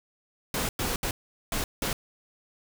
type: noise bursts at uneven times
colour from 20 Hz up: pink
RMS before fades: -29 dBFS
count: 5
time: 0.54-0.69 / 0.79-0.96 / 1.03-1.11 / 1.52-1.64 / 1.82-1.93 s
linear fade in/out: 2 ms
effects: none